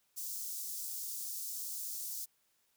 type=high-pass noise; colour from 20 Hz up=white; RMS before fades=-41 dBFS; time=0.16-2.26 s; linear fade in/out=20 ms; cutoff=5300 Hz; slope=24 dB/octave; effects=white hiss -75 dBFS RMS until 2.76 s